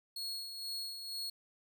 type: tone with tremolo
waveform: 40% pulse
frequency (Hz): 4326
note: C#8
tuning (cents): -43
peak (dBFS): -36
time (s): 0.16-1.3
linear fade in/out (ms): 5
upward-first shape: sine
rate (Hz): 2.1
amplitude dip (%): 50
effects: none